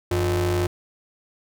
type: ring-modulated tone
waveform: 45% pulse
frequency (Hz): 131.4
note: C3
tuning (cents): +8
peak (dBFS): -17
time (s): 0.11-0.67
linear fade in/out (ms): 5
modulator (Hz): 224
effects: none